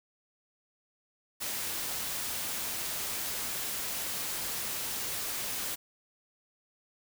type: noise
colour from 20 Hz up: white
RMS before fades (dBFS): -35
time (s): 1.4-5.76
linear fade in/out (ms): 20
effects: none